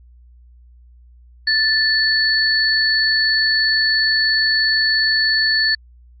sine tone pair together, 1760 / 4437 Hz, A6 / C#8, 0 / +1 cents, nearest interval octave + major third, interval 1601 cents, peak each -16 dBFS, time 1.47-5.75 s, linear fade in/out 5 ms, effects added 60 Hz sine -43 dBFS peak until 6.2 s + MP3 32 kbps

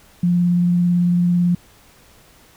sine tone with vibrato, 175.6 Hz, F3, 10 cents sharp, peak -13 dBFS, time 0.23-1.55 s, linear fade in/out 5 ms, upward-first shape sine, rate 18 Hz, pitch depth 12 cents each way, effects pink hiss -50 dBFS RMS until 2.56 s

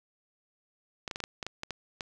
clicks, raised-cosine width 0.2 ms, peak -18 dBFS, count 10, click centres 1.078 / 1.112 / 1.159 / 1.203 / 1.239 / 1.428 / 1.466 / 1.634 / 1.707 / 2.008 s, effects none

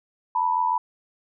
sine tone pair together, 893.4 / 980 Hz, A5 / B5, +26 / -14 cents, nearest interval major second, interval 160 cents, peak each -25 / -21 dBFS, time 0.35-0.78 s, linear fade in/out 5 ms, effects none

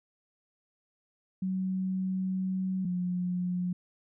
sine tone pair in turn, 187.7 / 179.43 Hz, F#3 / F3, +25 / +47 cents, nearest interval minor second, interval 78 cents, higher first, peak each -28 dBFS, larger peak neither, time 1.42-2.85 / 2.85-3.73 s, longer first, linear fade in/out 5 ms, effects none

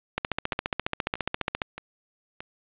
two click trains, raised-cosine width 0.3 ms, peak -20 / -9 dBFS, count 4 / 22, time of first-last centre 0.53-2.405 / 0.18-1.618 s, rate 1.6 / 14.6 Hz, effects resampled to 8000 Hz + 8-bit

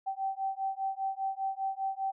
sine beating tone pair, 772 / 777 Hz, G5 / G5, -27 / -16 cents, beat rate 5 Hz, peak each -34 / -34 dBFS, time 0.06-2.12 s, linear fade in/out 20 ms, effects none

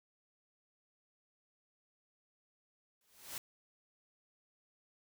white noise with exponential growth, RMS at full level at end -40 dBFS, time 3.01-3.38 s, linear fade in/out 1 ms, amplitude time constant 80 ms, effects none

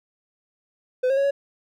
triangle tone with pitch steps, 507 / 540 / 554 / 560 Hz, B4 / C#5 / C#5 / C#5, +45 / -45 / -1 / +18 cents, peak -16 dBFS, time 1.03-1.31 s, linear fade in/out 10 ms, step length 70 ms, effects none

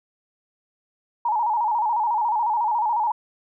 sine tone with vibrato, 899 Hz, A5, 37 cents sharp, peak -19 dBFS, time 1.25-3.12 s, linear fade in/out 5 ms, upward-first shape square, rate 14 Hz, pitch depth 91 cents each way, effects none

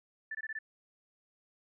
sine tone bursts, 1760 Hz, A6, in tune, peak -36 dBFS, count 5, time 0.31-0.589 s, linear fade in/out 5 ms, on 39 ms, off 21 ms, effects none

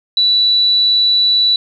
sine tone, 3951 Hz, B7, in tune, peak -9 dBFS, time 0.17-1.56 s, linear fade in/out 2 ms, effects 8-bit

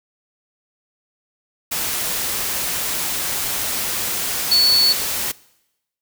sine tone in noise, 4435 Hz, C#8, in tune, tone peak -11 dBFS, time 4.51-4.93 s, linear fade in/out 10 ms, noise white, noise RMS -23 dBFS, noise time 1.71-5.32 s, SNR +9 dB, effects noise-tail reverb RT60 0.9 s tail -22 dB re dry

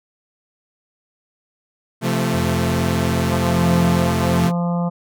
sawtooth chord, F major, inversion second, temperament equal with one note detuned, 130.81 / 172.01 / 220 Hz, C3 / F3 / A3, 0 / -26 / 0 cents, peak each -18 dBFS, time 2.01-4.52 s, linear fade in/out 50 ms
triangle tone with vibrato, 87.31 Hz, F2, in tune, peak -22 dBFS, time 2.33-4.47 s, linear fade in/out 20 ms, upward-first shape triangle, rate 0.87 Hz, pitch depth 11 cents each way
harmonic tone, 173.3 Hz, F3, 13 cents flat, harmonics 1 / 3 / 4 / 5 / 6 / 7, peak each -18 / -28 / -30 / -32 / -34 / -35 dBFS, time 3.31-4.9 s, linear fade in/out 20 ms
effects none

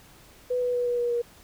sine tone with pitch steps, 496.9 / 492.6 / 488.4 / 484.2 / 480 / 475.8 Hz, B4 / B4 / B4 / B4 / B4 / A#4, +11 / -5 / -19 / -34 / -49 / +35 cents, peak -23 dBFS, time 0.5-1.22 s, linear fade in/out 10 ms, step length 120 ms, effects pink hiss -53 dBFS RMS until 1.43 s

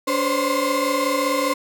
35% pulse tone cluster, 287.2 / 510 / 535 / 1054 Hz, D4 / C5 / C5 / C6, -39 / -44 / +38 / +12 cents, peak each -23 dBFS, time 0.07-1.54 s, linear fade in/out 10 ms, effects none

